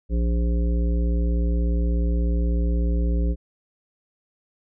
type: harmonic tone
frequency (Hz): 58.27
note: A#1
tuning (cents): 0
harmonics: 1 / 3 / 5 / 7 / 9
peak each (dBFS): -19 / -29 / -33 / -36 / -38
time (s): 0.09-3.36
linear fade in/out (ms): 50
effects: none